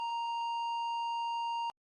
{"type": "tone with tanh clipping", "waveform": "triangle", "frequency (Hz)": 932.3, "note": "A#5", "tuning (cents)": 0, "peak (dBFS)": -34, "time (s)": [0, 1.7], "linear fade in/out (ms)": 0, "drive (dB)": 13, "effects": ["Opus 24 kbps"]}